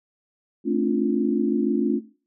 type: chord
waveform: sine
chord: D minor seventh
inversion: second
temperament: equal with one note detuned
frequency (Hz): 220 / 267.6 / 293.7 / 349.2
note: A3 / C4 / D4 / F4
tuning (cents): 0 / +39 / 0 / 0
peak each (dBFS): -25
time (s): 0.64-2.01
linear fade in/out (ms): 50
effects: noise-tail reverb RT60 0.4 s tail -19 dB re dry